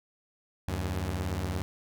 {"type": "beating tone pair", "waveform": "sawtooth", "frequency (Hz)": [76.4, 93.4], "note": ["D#2", "F#2"], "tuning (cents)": [-31, 17], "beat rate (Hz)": 17, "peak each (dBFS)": [-30, -28], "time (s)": [0.68, 1.62], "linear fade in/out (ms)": 0, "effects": []}